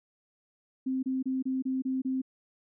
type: tone bursts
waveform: sine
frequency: 261.6 Hz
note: C4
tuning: in tune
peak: -27 dBFS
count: 7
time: 0.86-2.218 s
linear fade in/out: 10 ms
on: 170 ms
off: 28 ms
effects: none